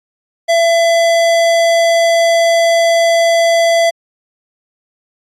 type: tone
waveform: square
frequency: 671 Hz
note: E5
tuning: 31 cents sharp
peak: -9 dBFS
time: 0.48-3.91 s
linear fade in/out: 20 ms
effects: low-pass 8000 Hz 12 dB/octave + AAC 64 kbps